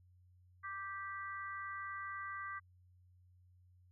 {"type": "harmonic tone", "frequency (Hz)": 392, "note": "G4", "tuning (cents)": 0, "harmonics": [3, 4, 5], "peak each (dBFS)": [-44, -47, -48], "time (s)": [0.63, 2.6], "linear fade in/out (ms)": 20, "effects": ["added 90 Hz sine -63 dBFS peak until 3.91 s"]}